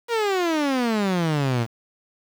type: exponential sweep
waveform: sawtooth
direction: down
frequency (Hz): 483.6 to 111.6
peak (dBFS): -16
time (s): 0.08-1.67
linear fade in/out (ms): 50
effects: low-pass 5000 Hz 12 dB/octave + 7-bit